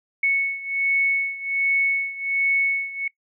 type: beating tone pair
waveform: sine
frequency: 2210 / 2211.3 Hz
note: C#7 / C#7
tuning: -6 / -5 cents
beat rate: 1.3 Hz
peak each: -21 / -24 dBFS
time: 0.23-3.08 s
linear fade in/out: 5 ms
effects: noise-tail reverb RT60 0.1 s tail -22 dB re dry